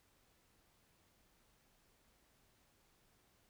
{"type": "silence", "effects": ["pink hiss -73 dBFS RMS until 3.49 s"]}